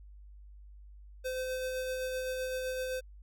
square tone with tremolo, 514 Hz, C5, 31 cents flat, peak -33 dBFS, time 1.24-3.01 s, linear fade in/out 20 ms, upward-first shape sine, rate 7.8 Hz, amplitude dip 25%, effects added 50 Hz sine -49 dBFS peak until 3.22 s

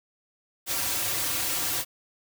white noise with comb filter, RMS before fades -28 dBFS, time 0.66-1.85 s, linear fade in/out 50 ms, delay 4.7 ms, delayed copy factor -1, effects none

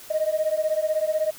sine beating tone pair, 615 / 631 Hz, D#5 / D#5, -20 / +24 cents, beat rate 16 Hz, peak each -23 dBFS, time 0.1-1.31 s, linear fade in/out 10 ms, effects tanh soft clip ceiling -15 dBFS + white hiss -44 dBFS RMS until 1.38 s

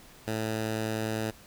10% pulse tone, 110 Hz, A2, in tune, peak -21 dBFS, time 0.27-1.31 s, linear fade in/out 10 ms, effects pink hiss -53 dBFS RMS until 1.46 s

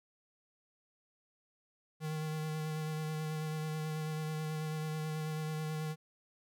square tone with vibrato, 155.56 Hz, D#3, in tune, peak -36 dBFS, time 2-5.96 s, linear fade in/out 50 ms, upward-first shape sine, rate 9.2 Hz, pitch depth 18 cents each way, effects none

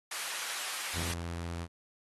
pink high-pass noise, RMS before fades -38 dBFS, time 0.11-1.14 s, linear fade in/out 5 ms, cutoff 1200 Hz, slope 12 dB/octave
sawtooth tone, 85 Hz, F2, 46 cents flat, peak -32 dBFS, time 0.93-1.68 s, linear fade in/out 50 ms
effects AAC 32 kbps

